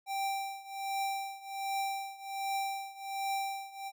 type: tone with tremolo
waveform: square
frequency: 784 Hz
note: G5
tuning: in tune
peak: -31 dBFS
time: 0.06-3.92 s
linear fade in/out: 50 ms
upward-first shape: triangle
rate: 1.3 Hz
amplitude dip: 90%
effects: none